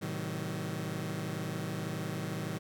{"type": "chord", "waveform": "sawtooth", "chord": "A diminished seventh", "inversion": "none", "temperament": "just", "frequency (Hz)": [110, 132, 158.4, 190.08], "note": ["A2", "C3", "Eb3", "Gb3"], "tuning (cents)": [0, 16, 31, 47], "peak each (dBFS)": [-37, -39, -34, -36], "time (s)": [0.01, 2.59], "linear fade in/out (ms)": 20, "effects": []}